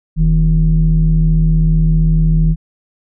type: tone pair together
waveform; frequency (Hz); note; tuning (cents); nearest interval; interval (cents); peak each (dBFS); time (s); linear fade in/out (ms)
sine; 42.25 / 159.5; E1 / D#3; +43 / +43; octave + major seventh; 2300; -10; 0.16-2.56; 50
effects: tanh soft clip ceiling -3 dBFS